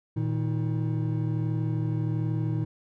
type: tone cluster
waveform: triangle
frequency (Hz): 116.4 / 157.7 / 316.5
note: A#2 / D#3 / D#4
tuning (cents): -2 / +24 / +30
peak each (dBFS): -25 / -28 / -32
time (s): 0.16-2.65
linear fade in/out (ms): 10
effects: none